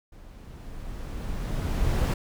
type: noise with level ramp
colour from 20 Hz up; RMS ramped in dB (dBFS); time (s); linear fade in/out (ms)
brown; -47 to -21; 0.12-2.14; 5
effects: none